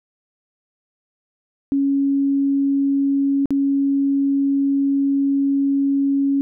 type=tone with dropouts; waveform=sine; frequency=277.2 Hz; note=C#4; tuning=in tune; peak=-15 dBFS; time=1.72-6.41 s; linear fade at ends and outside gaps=0 ms; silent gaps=3.457-3.506 s; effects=none